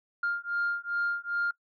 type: beating tone pair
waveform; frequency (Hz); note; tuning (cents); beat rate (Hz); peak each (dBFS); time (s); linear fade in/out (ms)
sine; 1402 / 1404.5; F6 / F6; +6 / +9; 2.5; -30; 0.23-1.51; 5
effects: noise-tail reverb RT60 0.1 s tail -23 dB re dry + tanh soft clip ceiling -22 dBFS